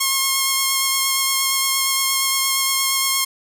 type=tone with vibrato; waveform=5% pulse; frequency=1077 Hz; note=C6; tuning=50 cents sharp; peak=-5 dBFS; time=0-3.25 s; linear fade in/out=10 ms; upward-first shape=triangle; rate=8.6 Hz; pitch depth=18 cents each way; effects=none